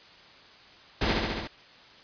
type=noise with echo; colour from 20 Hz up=pink; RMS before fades=-26 dBFS; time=1.01-1.13 s; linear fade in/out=5 ms; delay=69 ms; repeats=5; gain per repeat=-2 dB; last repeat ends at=1.475 s; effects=white hiss -52 dBFS RMS until 2.03 s + resampled to 11025 Hz